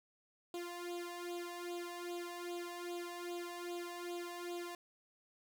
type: tone with flanger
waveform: sawtooth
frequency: 349.2 Hz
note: F4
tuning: in tune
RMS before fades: -44 dBFS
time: 0.54-4.75 s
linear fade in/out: 2 ms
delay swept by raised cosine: 0.26 to 1.12 ms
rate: 2.5 Hz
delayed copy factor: +0.85
effects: none